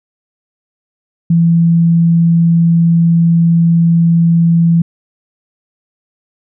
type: tone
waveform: sine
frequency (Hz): 167.7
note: E3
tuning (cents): +30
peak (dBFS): -6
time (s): 1.3-4.82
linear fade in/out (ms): 5
effects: none